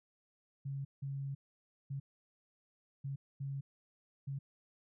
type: tone bursts at uneven times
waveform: sine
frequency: 137.9 Hz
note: C#3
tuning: 9 cents flat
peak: -37 dBFS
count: 6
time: 0.65-0.85 / 1.02-1.35 / 1.9-2 / 3.04-3.16 / 3.4-3.61 / 4.27-4.39 s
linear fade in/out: 10 ms
effects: none